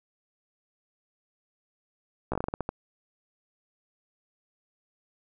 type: slowing click train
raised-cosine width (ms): 1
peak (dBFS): -15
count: 10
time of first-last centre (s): 2.32-2.691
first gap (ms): 15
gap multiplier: 1.24
effects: none